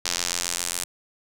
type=tone with band-pass filter sweep; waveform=sawtooth; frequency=87.31 Hz; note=F2; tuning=in tune; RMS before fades=-28 dBFS; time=0.05-0.84 s; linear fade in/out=5 ms; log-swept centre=5600 to 9000 Hz; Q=1.5; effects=none